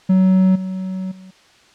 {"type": "tone with level steps", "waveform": "triangle", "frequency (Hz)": 187.5, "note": "F#3", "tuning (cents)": 23, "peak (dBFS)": [-8, -20, -35], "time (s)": [0.09, 1.31], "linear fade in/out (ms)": 10, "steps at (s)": [0.55, 1.11], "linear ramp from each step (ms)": 10, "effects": ["white hiss -50 dBFS RMS until 1.74 s", "low-pass 5000 Hz 12 dB/octave"]}